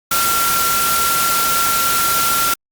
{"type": "tone in noise", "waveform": "sine", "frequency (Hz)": 1368, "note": "F6", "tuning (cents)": -36, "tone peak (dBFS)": -17, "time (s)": [0.11, 2.54], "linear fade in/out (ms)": 5, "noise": "white", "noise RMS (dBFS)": -18, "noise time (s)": [0.11, 2.54], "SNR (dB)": -2, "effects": ["Opus 48 kbps"]}